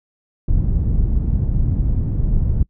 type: low-pass noise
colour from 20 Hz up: pink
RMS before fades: -17 dBFS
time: 0.48-2.63 s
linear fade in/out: 5 ms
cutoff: 130 Hz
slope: 12 dB/octave
effects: noise-tail reverb RT60 0.1 s tail -25 dB re dry